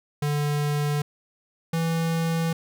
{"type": "tone pair in turn", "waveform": "square", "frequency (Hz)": [146.83, 164.81], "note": ["D3", "E3"], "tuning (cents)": [0, 0], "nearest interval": "major second", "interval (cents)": 200, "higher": "second", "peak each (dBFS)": -23, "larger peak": "neither", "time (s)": [[0.22, 1.02], [1.73, 2.53]], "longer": "neither", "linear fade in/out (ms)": 5, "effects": []}